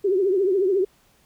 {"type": "tone with vibrato", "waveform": "sine", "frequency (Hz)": 382.7, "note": "G4", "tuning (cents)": -42, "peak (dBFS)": -17, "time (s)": [0.04, 0.85], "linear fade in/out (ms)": 10, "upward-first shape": "triangle", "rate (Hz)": 14, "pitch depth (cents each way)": 140, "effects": ["pink hiss -60 dBFS RMS until 1.25 s"]}